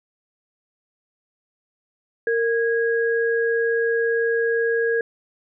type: tone pair together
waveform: sine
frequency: 461.4 / 1647 Hz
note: A#4 / G#6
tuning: -18 / -15 cents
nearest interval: octave + minor seventh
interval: 2203 cents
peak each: -19 / -24 dBFS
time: 2.27-5.01 s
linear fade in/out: 2 ms
effects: none